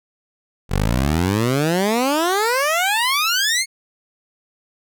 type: exponential sweep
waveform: 15% pulse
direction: up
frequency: 43.65 to 2217 Hz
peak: -10 dBFS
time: 0.69-3.66 s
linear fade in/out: 50 ms
effects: none